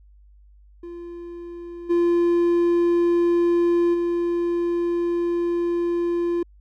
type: tone with level steps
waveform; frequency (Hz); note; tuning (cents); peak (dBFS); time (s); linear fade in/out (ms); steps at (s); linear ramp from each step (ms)
triangle; 344.9; F4; -22; -31 / -14 / -18; 0.83-6.43; 5; 1.89 / 3.93; 20
effects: added 50 Hz sine -48 dBFS peak until 6.6 s